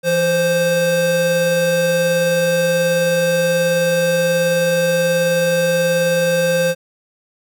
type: tone pair together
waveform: square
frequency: 168.1 / 523 Hz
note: E3 / C5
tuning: +34 / -1 cents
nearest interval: octave + minor sixth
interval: 1965 cents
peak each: -23 / -15 dBFS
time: 0.03-6.75 s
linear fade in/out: 50 ms
effects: none